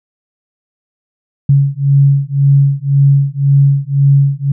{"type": "beating tone pair", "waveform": "sine", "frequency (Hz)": [138.59, 140.49], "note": ["C#3", "C#3"], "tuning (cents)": [0, 24], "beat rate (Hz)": 1.9, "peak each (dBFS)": -10, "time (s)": [1.49, 4.52], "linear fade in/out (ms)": 5, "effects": []}